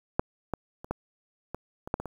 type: clicks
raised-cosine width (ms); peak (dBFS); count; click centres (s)
1; -8 / -15 / -27 / -15 / -20 / -24 / -11 / -20 / -22; 9; 0.195 / 0.537 / 0.845 / 0.91 / 1.546 / 1.875 / 1.941 / 2 / 2.057
effects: 8-bit